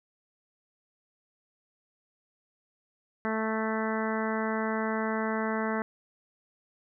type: harmonic tone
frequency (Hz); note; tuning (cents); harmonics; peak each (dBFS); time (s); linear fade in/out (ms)
220; A3; 0; 1 / 2 / 3 / 4 / 5 / 6 / 7 / 8 / 9; -31 / -34 / -36 / -37 / -38 / -39 / -39 / -40 / -41; 3.25-5.82; 0
effects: none